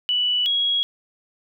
sine tone pair in turn, 2960 / 3314 Hz, F#7 / G#7, 0 / -4 cents, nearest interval major second, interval 196 cents, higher second, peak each -18 dBFS, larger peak neither, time 0.09-0.46 / 0.46-0.83 s, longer neither, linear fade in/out 0 ms, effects none

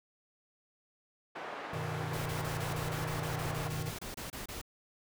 pink band-pass noise, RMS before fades -42 dBFS, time 1.35-3.69 s, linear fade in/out 10 ms, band 490 to 1700 Hz, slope 12 dB/octave
square chord, G augmented, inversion none, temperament equal, 98 / 123.47 / 155.56 Hz, G2 / B2 / D#3, 0 / 0 / 0 cents, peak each -44 / -42 / -39 dBFS, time 1.73-3.91 s, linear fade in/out 5 ms
pink noise bursts, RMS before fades -42 dBFS, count 16, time 2.13-4.615 s, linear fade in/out 5 ms, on 130 ms, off 27 ms
effects none

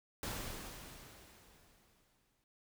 pink noise with exponential decay, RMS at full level -40 dBFS, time 0.23-2.44 s, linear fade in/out 1 ms, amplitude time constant 480 ms, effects none

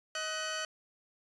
15% pulse tone pair together, 630 / 1498.4 Hz, D#5 / F#6, +21 / +21 cents, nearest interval octave + minor third, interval 1500 cents, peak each -31 / -30 dBFS, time 0.15-0.65 s, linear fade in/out 2 ms, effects resampled to 22050 Hz

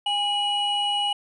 triangle tone pair together, 818 / 2922 Hz, G#5 / F#7, -26 / -22 cents, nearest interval octave + minor seventh, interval 2204 cents, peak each -24 / -22 dBFS, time 0.06-1.13 s, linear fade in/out 5 ms, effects resampled to 22050 Hz

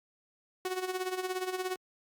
sawtooth tone with tremolo, 370 Hz, F#4, in tune, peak -26 dBFS, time 0.65-1.76 s, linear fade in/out 2 ms, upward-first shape sine, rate 17 Hz, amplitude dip 70%, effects Opus 48 kbps

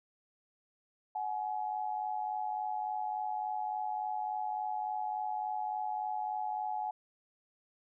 sine tone pair together, 741.5 / 845 Hz, F#5 / G#5, +4 / +30 cents, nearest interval major second, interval 226 cents, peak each -37 / -35 dBFS, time 1.15-6.91 s, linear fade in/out 5 ms, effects none

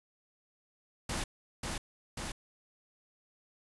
pink noise with echo, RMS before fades -35 dBFS, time 1.09-1.24 s, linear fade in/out 5 ms, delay 540 ms, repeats 2, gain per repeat -2 dB, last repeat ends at 2.32 s, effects resampled to 24000 Hz

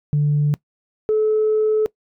sine tone pair in turn, 147.1 / 431.7 Hz, D3 / A4, +3 / -33 cents, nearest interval octave + perfect fifth, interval 1864 cents, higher second, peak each -13 dBFS, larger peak neither, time 0.13-0.54 / 1.09-1.86 s, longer second, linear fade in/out 0 ms, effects noise-tail reverb RT60 0.1 s tail -22 dB re dry + tanh soft clip ceiling -11 dBFS

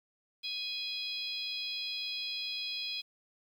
harmonic tone with a mistuned harmonic, 830.6 Hz, G#5, in tune, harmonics 3 / 4 / 5 / 6, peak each -42 / -39 / -40 / -42 dBFS, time 0.43-3.02 s, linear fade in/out 20 ms, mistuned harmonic 5, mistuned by -30 cents, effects 10-bit

